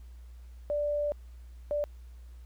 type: tone bursts at uneven times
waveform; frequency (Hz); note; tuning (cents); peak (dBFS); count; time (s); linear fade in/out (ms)
sine; 587; D5; -1; -27; 2; 0.7-1.12 / 1.71-1.84; 0
effects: added 60 Hz sine -45 dBFS peak until 2.45 s + pink hiss -67 dBFS RMS until 2.45 s